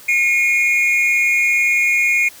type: tone pair together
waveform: triangle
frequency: 2155 / 2437 Hz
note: C#7 / D#7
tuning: -49 / -37 cents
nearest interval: major second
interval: 212 cents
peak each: -14 dBFS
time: 0.08-2.29 s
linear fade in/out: 10 ms
effects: white hiss -41 dBFS RMS until 2.4 s